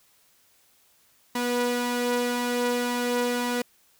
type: tone pair together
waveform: sawtooth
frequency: 243.2 / 488.3 Hz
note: B3 / B4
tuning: -26 / -20 cents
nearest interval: octave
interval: 1206 cents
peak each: -23 dBFS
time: 1.35-3.62 s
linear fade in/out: 5 ms
effects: white hiss -62 dBFS RMS until 3.99 s